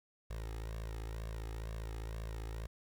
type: tone with flanger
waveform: sawtooth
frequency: 55 Hz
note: A1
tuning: in tune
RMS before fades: -42 dBFS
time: 0.3-2.67 s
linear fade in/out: 5 ms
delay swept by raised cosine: 1.8 to 2.4 ms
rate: 2.1 Hz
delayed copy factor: +0.9
effects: 11-bit